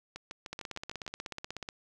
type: two click trains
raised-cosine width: 0.2 ms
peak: -21 / -24 dBFS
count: 20 / 7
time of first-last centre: 0.53-1.689 / 0.16-1.065 s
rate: 16.4 / 6.63 Hz
effects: none